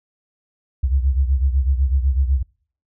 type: beating tone pair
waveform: sine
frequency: 65.41 / 73.41 Hz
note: C2 / D2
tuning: 0 / 0 cents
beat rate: 8 Hz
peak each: -16 / -21 dBFS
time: 0.83-2.43 s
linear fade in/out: 10 ms
effects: noise-tail reverb RT60 0.5 s tail -26 dB re dry